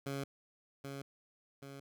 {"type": "tone with echo", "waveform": "15% pulse", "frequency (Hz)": 138.59, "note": "C#3", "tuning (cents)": 0, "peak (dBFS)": -31, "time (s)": [0.06, 0.24], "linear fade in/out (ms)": 5, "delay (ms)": 780, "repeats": 2, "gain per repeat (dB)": -5, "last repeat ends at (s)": 1.8, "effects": []}